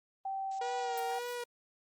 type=tone with pitch glide; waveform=sine; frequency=776 to 769.8 Hz; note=G5 to G5; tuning=-18 to -32 cents; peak=-34 dBFS; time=0.25-1.19 s; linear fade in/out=5 ms; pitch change=-14 cents; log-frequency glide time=0.36-0.94 s
type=noise bursts; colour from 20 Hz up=violet; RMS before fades=-43 dBFS; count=4; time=0.51-0.996 s; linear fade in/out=5 ms; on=78 ms; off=58 ms
type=tone with vibrato; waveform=sawtooth; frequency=477.5 Hz; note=A#4; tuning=42 cents sharp; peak=-33 dBFS; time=0.61-1.44 s; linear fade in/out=5 ms; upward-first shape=sine; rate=1.8 Hz; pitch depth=35 cents each way
effects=Opus 24 kbps